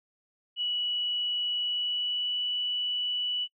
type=tone with pitch glide; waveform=sine; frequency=2939 to 2958 Hz; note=F#7 to F#7; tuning=-12 to -1 cents; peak=-27 dBFS; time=0.56-3.48 s; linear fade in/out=50 ms; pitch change=+11 cents; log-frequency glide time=1.58-2.38 s; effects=noise-tail reverb RT60 0.1 s tail -24 dB re dry